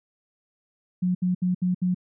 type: tone bursts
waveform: sine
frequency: 181.1 Hz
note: F#3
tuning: 37 cents flat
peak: -20 dBFS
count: 5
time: 1.02-1.946 s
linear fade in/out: 10 ms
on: 130 ms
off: 69 ms
effects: none